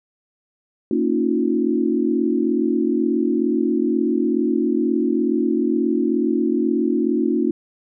sine tone cluster, 230.3 / 277.7 / 314.4 / 356.6 Hz, A#3 / C#4 / D#4 / F4, -21 / +3 / +18 / +36 cents, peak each -22 dBFS, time 0.91-7.51 s, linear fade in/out 2 ms, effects none

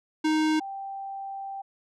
square / sine tone pair in turn, 311.1 / 783.9 Hz, D#4 / G5, 0 / 0 cents, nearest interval octave + major third, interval 1600 cents, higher second, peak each -22 / -33 dBFS, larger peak first, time 0.24-0.6 / 0.6-1.62 s, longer second, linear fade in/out 10 ms, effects low-pass 6000 Hz 12 dB/octave

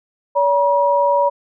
sine tone pair together, 570.2 / 959 Hz, C#5 / A#5, +49 / +49 cents, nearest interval major sixth, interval 900 cents, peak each -15 dBFS, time 0.35-1.3 s, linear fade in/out 20 ms, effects none

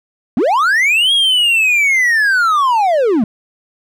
triangle linear two-way sweep, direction up then down, 196 to 3322 to 196 Hz, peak -8 dBFS, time 0.37-3.24 s, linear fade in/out 2 ms, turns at 1.13 s, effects none

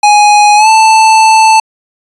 square tone with pitch glide, 832 to 881.5 Hz, G#5 to A5, +3 to +3 cents, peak -3 dBFS, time 0.03-1.6 s, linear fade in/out 5 ms, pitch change +100 cents, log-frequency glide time 0.56-0.68 s, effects resampled to 22050 Hz

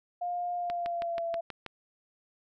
sine tone with pitch glide, 707 to 672.7 Hz, F5 to E5, +21 to +35 cents, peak -30 dBFS, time 0.21-1.41 s, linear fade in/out 10 ms, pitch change -86 cents, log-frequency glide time 0.55-1.26 s
click train, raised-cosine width 0.3 ms, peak -22 dBFS, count 7, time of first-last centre 0.7-1.663 s, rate 6.23 Hz
effects none

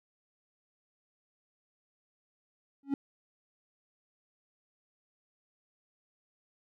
triangle tone with exponential growth, 277.2 Hz, C#4, in tune, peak -21 dBFS, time 2.83-2.94 s, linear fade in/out 2 ms, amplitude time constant 22 ms, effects none

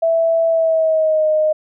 sine tone with pitch glide, 659.3 to 618.7 Hz, E5 to D#5, 0 to -10 cents, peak -12 dBFS, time 0.02-1.53 s, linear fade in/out 10 ms, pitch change -110 cents, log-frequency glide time 0.48-1.27 s, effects none

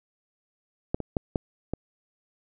clicks, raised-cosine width 2 ms, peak -11 / -18 / -11 / -11 / -15 dBFS, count 5, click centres 0.945 / 1.003 / 1.168 / 1.358 / 1.736 s, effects none

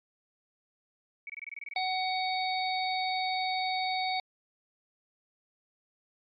sine tone bursts, 2255 Hz, C#7, 29 cents sharp, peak -37 dBFS, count 11, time 1.27-1.786 s, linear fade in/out 2 ms, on 26 ms, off 23 ms
harmonic tone, 748 Hz, F#5, 19 cents sharp, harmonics 1 / 3 / 5 / 6, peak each -30 / -35 / -37 / -38 dBFS, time 1.76-4.2 s, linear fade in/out 2 ms
effects MP3 64 kbps

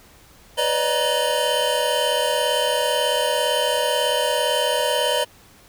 square tone cluster, 498.1 / 575 / 613 / 948 / 3063 Hz, B4 / D5 / D#5 / A#5 / G7, +15 / -37 / -26 / +29 / -41 cents, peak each -26 dBFS, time 0.57-5.25 s, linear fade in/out 20 ms, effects pink hiss -50 dBFS RMS until 5.68 s

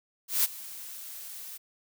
blue noise with ADSR envelope, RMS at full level -23 dBFS, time 0.28-1.58 s, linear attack 160 ms, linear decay 25 ms, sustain -19 dB, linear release 17 ms, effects none

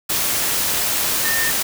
sine tone in noise, 1816 Hz, A#6, 46 cents flat, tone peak -21 dBFS, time 1.24-1.51 s, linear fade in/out 10 ms, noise white, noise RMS -20 dBFS, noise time 0.09-1.63 s, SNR -4 dB, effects none

